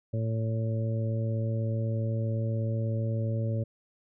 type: harmonic tone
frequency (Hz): 112.1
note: A2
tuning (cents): +33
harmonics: 1 / 2 / 3 / 4 / 5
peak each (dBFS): -27 / -37 / -42 / -42 / -38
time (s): 0.13-3.64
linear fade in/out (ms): 10
effects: none